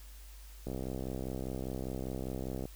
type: click train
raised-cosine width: 2 ms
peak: -25 dBFS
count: 130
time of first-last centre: 0.67-2.655 s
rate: 65 Hz
effects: added 50 Hz sine -48 dBFS peak until 2.75 s + white hiss -58 dBFS RMS until 2.75 s